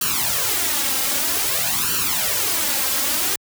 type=noise with flanger; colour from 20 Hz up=white; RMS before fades=-21 dBFS; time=0.01-3.36 s; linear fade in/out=5 ms; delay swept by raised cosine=0.69 to 3.79 ms; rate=0.52 Hz; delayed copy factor=+0.8; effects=high-pass 60 Hz 12 dB/octave